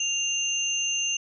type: tone pair together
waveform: sine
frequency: 2794 / 6272 Hz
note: F7 / G8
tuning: 0 / 0 cents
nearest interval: octave + major second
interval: 1400 cents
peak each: -26 / -28 dBFS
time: 0-1.17 s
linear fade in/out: 5 ms
effects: none